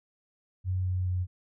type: tone with pitch steps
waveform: sine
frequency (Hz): 92.5 / 91.7 / 90.91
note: F#2 / F#2 / F#2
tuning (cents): 0 / -15 / -30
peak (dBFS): -26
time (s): 0.64-1.27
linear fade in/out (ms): 50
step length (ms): 210
effects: none